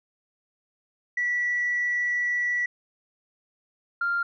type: tone pair in turn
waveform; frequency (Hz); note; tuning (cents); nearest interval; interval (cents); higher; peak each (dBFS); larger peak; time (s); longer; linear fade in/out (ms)
sine; 1951 / 1394.1; B6 / F6; -22 / -3; tritone; 581; first; -22; neither; 1.17-2.66 / 4.01-4.23; first; 5
effects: tanh soft clip ceiling -18 dBFS